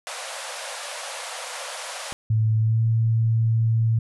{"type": "band-pass noise", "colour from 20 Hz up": "pink", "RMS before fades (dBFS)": -34, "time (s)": [0.07, 2.13], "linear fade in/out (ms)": 0, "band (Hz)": [500, 11000], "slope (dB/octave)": 96}
{"type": "click", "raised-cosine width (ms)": 3, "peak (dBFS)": -25, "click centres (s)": 2.124}
{"type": "tone with pitch glide", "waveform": "sine", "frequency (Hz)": [110, 113.16], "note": ["A2", "A2"], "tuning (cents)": [0, 49], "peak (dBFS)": -17, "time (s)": [2.3, 3.99], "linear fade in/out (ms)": 5, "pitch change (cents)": 49, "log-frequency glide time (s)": [2.59, 2.82]}
{"effects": []}